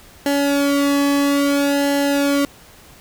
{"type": "tone with flanger", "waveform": "sawtooth", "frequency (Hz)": 282.8, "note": "C#4", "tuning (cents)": 35, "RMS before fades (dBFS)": -17, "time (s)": [0.26, 2.45], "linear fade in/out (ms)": 0, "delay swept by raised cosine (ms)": [0.83, 1.38], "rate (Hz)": 0.6, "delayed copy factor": -1, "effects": ["pink hiss -45 dBFS RMS until 3 s"]}